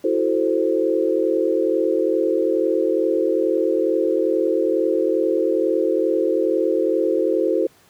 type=chord; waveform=sine; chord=F# half-diminished seventh; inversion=third; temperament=equal with one note detuned; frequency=327.7 / 370 / 440 / 523.3 Hz; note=E4 / F#4 / A4 / C5; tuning=-10 / 0 / 0 / 0 cents; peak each=-22 dBFS; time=0.04-7.67 s; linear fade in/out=5 ms; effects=pink hiss -54 dBFS RMS until 7.89 s + high-pass 100 Hz 12 dB/octave